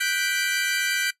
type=chord; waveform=sawtooth; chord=G major seventh; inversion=third; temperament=equal; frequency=1480 / 1568 / 1975.5 / 2349 Hz; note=F#6 / G6 / B6 / D7; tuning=0 / 0 / 0 / 0 cents; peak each=-25 / -23 / -26 / -26 dBFS; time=0-1.11 s; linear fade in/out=10 ms; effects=noise-tail reverb RT60 0.1 s tail -18 dB re dry + resampled to 32000 Hz